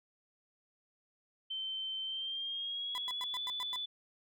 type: tone with pitch glide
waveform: sine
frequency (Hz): 3097 to 3476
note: G7 to A7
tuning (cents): -22 to -22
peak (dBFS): -36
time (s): 1.5-3.86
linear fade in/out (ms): 10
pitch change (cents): +200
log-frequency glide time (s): 2.03-3.42
type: tone bursts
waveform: 35% pulse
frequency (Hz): 1000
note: B5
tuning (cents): +21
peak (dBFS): -38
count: 7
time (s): 2.95-3.76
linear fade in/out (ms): 0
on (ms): 30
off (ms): 100
effects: none